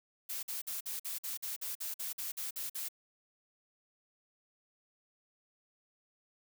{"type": "noise bursts", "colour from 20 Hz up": "blue", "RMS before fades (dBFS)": -39, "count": 14, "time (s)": [0.29, 2.887], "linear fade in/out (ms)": 10, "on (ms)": 140, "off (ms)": 49, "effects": []}